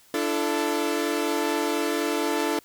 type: chord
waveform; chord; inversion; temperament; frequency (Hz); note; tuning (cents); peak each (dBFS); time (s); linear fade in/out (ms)
sawtooth; D suspended second; none; equal with one note detuned; 293.7 / 337.9 / 440; D4 / E4 / A4; 0 / +43 / 0; -24; 0.14-2.59; 2
effects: white hiss -56 dBFS RMS until 2.64 s